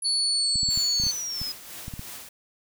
sine exponential sweep, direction down, 10548 to 5000 Hz, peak -29 dBFS, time 0.02-1.52 s, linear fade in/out 5 ms
sine tone, 4435 Hz, C#8, in tune, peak -22 dBFS, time 0.04-1.12 s, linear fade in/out 20 ms
clicks, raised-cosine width 5 ms, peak -23 dBFS, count 11, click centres 0.557 / 0.632 / 0.688 / 0.775 / 1 / 1.037 / 1.067 / 1.416 / 1.881 / 1.938 / 1.994 s
white noise with tremolo, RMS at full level -39 dBFS, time 0.7-2.29 s, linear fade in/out 5 ms, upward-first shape sine, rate 3 Hz, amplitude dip 50%
effects none

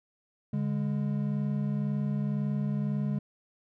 triangle tone pair together, 143.37 / 205.3 Hz, D3 / G#3, -41 / -20 cents, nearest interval tritone, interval 621 cents, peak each -28 dBFS, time 0.53-3.19 s, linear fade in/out 5 ms, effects none

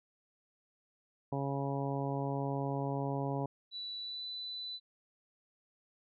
harmonic tone, 138.59 Hz, C#3, in tune, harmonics 1 / 2 / 3 / 4 / 5 / 6 / 7, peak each -36 / -39 / -41 / -42 / -43 / -44 / -44 dBFS, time 1.32-3.46 s, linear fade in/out 5 ms
sine tone with pitch glide, 3951 to 3990 Hz, B7 to B7, 0 to +17 cents, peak -39 dBFS, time 3.71-4.8 s, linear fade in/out 50 ms, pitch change +17 cents, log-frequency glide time 4-4.25 s
effects none

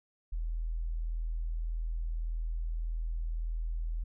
sine tone, 40.86 Hz, E1, 14 cents flat, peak -31 dBFS, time 0.32-4.04 s, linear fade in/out 10 ms, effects none

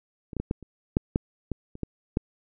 clicks, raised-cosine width 3 ms, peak -25 / -17 / -16 / -13 / -30 / -7 / -9 / -16 / -28 / -16 / -10 dBFS, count 11, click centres 0.332 / 0.367 / 0.4 / 0.511 / 0.627 / 0.969 / 1.159 / 1.517 / 1.754 / 1.833 / 2.171 s, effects none

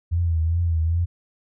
sine tone with vibrato, 83.2 Hz, E2, 17 cents sharp, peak -18 dBFS, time 0.11-1.06 s, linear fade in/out 20 ms, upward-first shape triangle, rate 2.5 Hz, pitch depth 79 cents each way, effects none

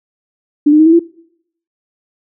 sine tone with pitch steps, 293.7 / 304.2 / 315.1 / 326.4 / 338.2 Hz, D4 / D#4 / D#4 / E4 / E4, 0 / -39 / +22 / -17 / +44 cents, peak -4 dBFS, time 0.66-0.995 s, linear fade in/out 10 ms, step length 67 ms, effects noise-tail reverb RT60 0.7 s tail -21 dB re dry

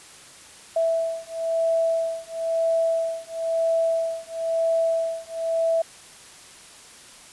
sine beating tone pair, 658 / 659 Hz, E5 / E5, -3 / -1 cents, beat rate 1 Hz, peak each -24 dBFS, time 0.76-5.82 s, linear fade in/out 5 ms, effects white hiss -46 dBFS RMS until 7.32 s + resampled to 24000 Hz

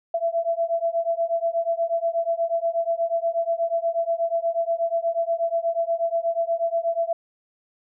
sine beating tone pair, 666 / 674.3 Hz, E5 / E5, +18 / +39 cents, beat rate 8.3 Hz, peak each -24 dBFS, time 0.14-7.13 s, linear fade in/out 5 ms, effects none

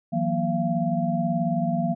sine tone cluster, 163.9 / 182.4 / 236.4 / 684 Hz, E3 / F#3 / A#3 / F5, -10 / -24 / +24 / -36 cents, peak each -27 dBFS, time 0.12-1.95 s, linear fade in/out 20 ms, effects none

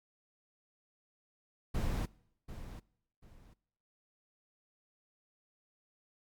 brown noise with echo, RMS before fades -33 dBFS, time 1.74-2.06 s, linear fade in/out 10 ms, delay 740 ms, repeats 2, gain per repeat -12 dB, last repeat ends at 3.54 s, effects noise-tail reverb RT60 0.8 s tail -24 dB re dry + MP3 96 kbps

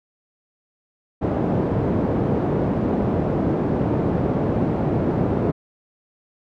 pink band-pass noise, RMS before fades -21 dBFS, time 1.21-5.52 s, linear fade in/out 20 ms, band 120 to 510 Hz, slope 12 dB/octave, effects none

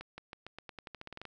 accelerating click train, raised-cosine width 0.3 ms, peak -28 dBFS, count 15, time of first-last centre 0.01-1.253 s, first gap 170 ms, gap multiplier 0.89, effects none

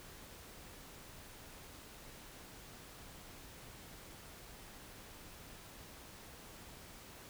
silence, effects pink hiss -54 dBFS RMS until 7.29 s

